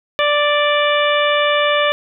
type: harmonic tone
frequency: 587.3 Hz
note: D5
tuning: in tune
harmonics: 1 / 2 / 3 / 4 / 5 / 6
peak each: -16 / -19 / -21 / -22 / -23 / -24 dBFS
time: 0.19-1.92 s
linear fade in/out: 0 ms
effects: none